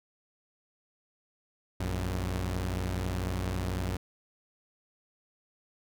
sawtooth tone pair together, 58.12 / 92.1 Hz, A#1 / F#2, -4 / -7 cents, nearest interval minor sixth, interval 797 cents, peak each -30 / -28 dBFS, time 1.8-3.97 s, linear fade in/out 5 ms, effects none

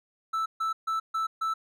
triangle tone bursts, 1318.5 Hz, E6, in tune, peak -24 dBFS, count 5, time 0.33-1.54 s, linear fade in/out 10 ms, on 130 ms, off 140 ms, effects none

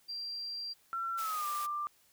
sine tone, 4732 Hz, D8, 12 cents sharp, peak -37 dBFS, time 0.08-0.74 s, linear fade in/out 20 ms
sine tone with pitch glide, 1354 to 1185.6 Hz, E6 to D6, +46 to +16 cents, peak -33 dBFS, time 0.93-1.87 s, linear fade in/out 0 ms, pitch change -230 cents, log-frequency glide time 1.17-1.47 s
white high-pass noise, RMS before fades -44 dBFS, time 1.17-1.67 s, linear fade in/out 20 ms, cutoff 500 Hz, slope 24 dB/octave
effects white hiss -67 dBFS RMS until 2.12 s

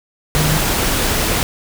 sine tone in noise, 153.3 Hz, D#3, 25 cents flat, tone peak -16 dBFS, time 0.36-0.57 s, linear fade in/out 0 ms, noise pink, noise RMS -17 dBFS, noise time 0.35-1.43 s, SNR -2 dB, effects none

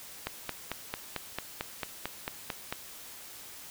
click train, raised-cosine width 0.3 ms, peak -16 dBFS, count 12, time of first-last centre 0.27-2.725 s, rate 4.48 Hz, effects white hiss -47 dBFS RMS until 3.7 s

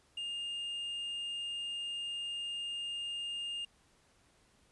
triangle tone with quantisation, 2820 Hz, F7, 16 cents sharp, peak -35 dBFS, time 0.17-3.65 s, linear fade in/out 5 ms, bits 10, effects pink hiss -68 dBFS RMS until 4.71 s + resampled to 24000 Hz

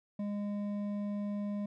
triangle tone with hard clipping, 204.8 Hz, G#3, 24 cents flat, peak -35 dBFS, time 0.19-1.66 s, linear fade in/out 5 ms, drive 11 dB, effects none

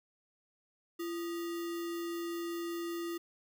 sine tone with sample-and-hold, 340.1 Hz, F4, 46 cents flat, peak -35 dBFS, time 0.99-3.18 s, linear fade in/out 10 ms, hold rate 1575 Hz, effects none

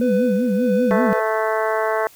sine tone with vibrato, 220 Hz, A3, in tune, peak -17 dBFS, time 0-1.13 s, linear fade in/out 0 ms, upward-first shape sine, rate 5.1 Hz, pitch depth 240 cents each way
triangle tone with tremolo, 500 Hz, B4, 21 cents sharp, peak -15 dBFS, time 0.01-1.2 s, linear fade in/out 5 ms, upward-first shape sine, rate 1.6 Hz, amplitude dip 50%
harmonic tone, 219.3 Hz, A3, 6 cents flat, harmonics 2 / 3 / 4 / 5 / 6 / 7 / 8 / 9, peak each -23 / -22 / -26 / -26 / -31 / -29 / -32 / -33 dBFS, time 0.91-2.07 s, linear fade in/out 0 ms
effects white hiss -48 dBFS RMS until 2.15 s

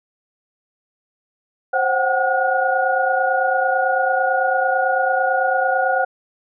sine tone cluster, 528 / 736 / 765 / 1442 Hz, C5 / F#5 / G5 / F#6, +16 / -9 / -42 / -45 cents, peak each -21 dBFS, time 1.73-6.05 s, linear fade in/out 10 ms, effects none

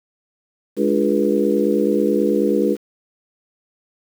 harmonic tone with a mistuned harmonic, 69.3 Hz, C#2, in tune, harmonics 3 / 4 / 5 / 6 / 7, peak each -21 / -21 / -21 / -21 / -21 dBFS, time 0.76-2.77 s, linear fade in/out 50 ms, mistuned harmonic 4, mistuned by +88 cents, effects 7-bit

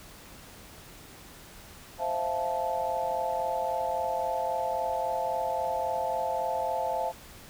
sine chord, F major seventh, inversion second, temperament just, 523.8 / 654.8 / 698.5 / 873.1 Hz, C5 / E5 / F5 / A5, +2 / -12 / 0 / -14 cents, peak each -34 / -33 / -33 / -31 dBFS, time 1.98-7.13 s, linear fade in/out 50 ms, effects pink hiss -49 dBFS RMS until 7.49 s

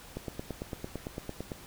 click train, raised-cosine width 2 ms, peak -22 dBFS, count 13, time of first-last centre 0.17-1.518 s, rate 8.9 Hz, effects pink hiss -50 dBFS RMS until 1.66 s

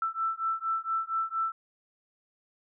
sine beating tone pair, 1327 / 1331.3 Hz, E6 / E6, +11 / +17 cents, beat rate 4.3 Hz, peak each -31 dBFS, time 0.02-1.52 s, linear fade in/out 2 ms, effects none

